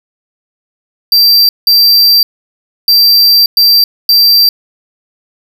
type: tone bursts at uneven times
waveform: square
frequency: 4699 Hz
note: D8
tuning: in tune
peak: -4 dBFS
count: 5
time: 1.12-1.49 / 1.67-2.23 / 2.88-3.46 / 3.57-3.84 / 4.09-4.49 s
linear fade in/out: 2 ms
effects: none